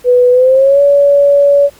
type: tone with pitch glide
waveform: sine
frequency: 494.4 to 567.9 Hz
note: B4 to C#5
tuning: +2 to +42 cents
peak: -4 dBFS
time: 0.04-1.7 s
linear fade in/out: 50 ms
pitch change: +240 cents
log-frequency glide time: 0.31-0.81 s
effects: pink hiss -42 dBFS RMS until 1.79 s + Opus 48 kbps